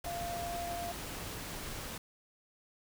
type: tone in noise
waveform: sine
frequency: 692 Hz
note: F5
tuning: 16 cents flat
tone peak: -37 dBFS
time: 0.06-0.92 s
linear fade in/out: 5 ms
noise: pink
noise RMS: -42 dBFS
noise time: 0.04-1.98 s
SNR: +2 dB
effects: none